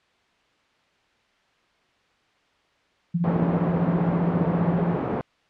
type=tone with tremolo; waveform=sine; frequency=171.2 Hz; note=F3; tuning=34 cents flat; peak=-18 dBFS; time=3.14-4.96 s; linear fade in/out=10 ms; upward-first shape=sine; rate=15 Hz; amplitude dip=70%
type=band-pass noise; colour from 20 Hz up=pink; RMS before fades=-27 dBFS; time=3.24-5.21 s; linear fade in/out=0 ms; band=170 to 780 Hz; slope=12 dB/octave
effects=white hiss -63 dBFS RMS until 5.49 s + low-pass 3000 Hz 12 dB/octave